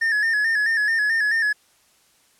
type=tone with vibrato; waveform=triangle; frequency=1753 Hz; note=A6; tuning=7 cents flat; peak=-16 dBFS; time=0.01-1.53 s; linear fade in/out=10 ms; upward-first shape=square; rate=4.6 Hz; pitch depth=59 cents each way; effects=white hiss -59 dBFS RMS until 2.39 s + low-pass 11000 Hz 12 dB/octave